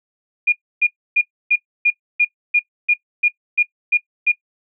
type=tone bursts; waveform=sine; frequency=2430 Hz; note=D#7; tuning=42 cents flat; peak=-10 dBFS; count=12; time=0.47-4.32 s; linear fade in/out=10 ms; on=55 ms; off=290 ms; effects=noise-tail reverb RT60 0.1 s tail -19 dB re dry